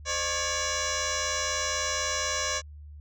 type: tone with frequency modulation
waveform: sine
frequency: 2300 Hz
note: D7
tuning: 37 cents flat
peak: -25 dBFS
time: 0.05-2.62 s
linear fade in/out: 50 ms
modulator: 564 Hz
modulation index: 7.8
effects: tanh soft clip ceiling -23 dBFS + added 74 Hz sine -42 dBFS peak until 3 s